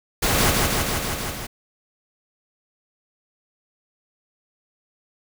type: noise with echo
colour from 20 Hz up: pink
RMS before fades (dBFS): -20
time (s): 0.22-0.51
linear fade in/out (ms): 10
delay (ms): 160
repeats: 6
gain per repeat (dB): -2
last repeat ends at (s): 1.47
effects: none